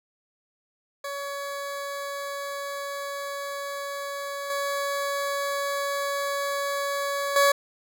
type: tone with level steps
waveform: 20% pulse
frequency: 563 Hz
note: C#5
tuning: 27 cents sharp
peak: -26 / -21 / -12 dBFS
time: 1.04-7.52 s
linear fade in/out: 5 ms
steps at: 4.5 / 7.36 s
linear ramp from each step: 2 ms
effects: none